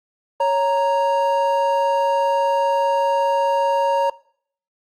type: tone pair together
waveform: triangle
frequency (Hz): 554.2 / 932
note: C#5 / A#5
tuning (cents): -1 / -1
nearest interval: major sixth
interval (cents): 900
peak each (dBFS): -17 / -16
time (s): 0.4-4.1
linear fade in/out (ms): 5
effects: noise-tail reverb RT60 0.6 s tail -22 dB re dry + Opus 32 kbps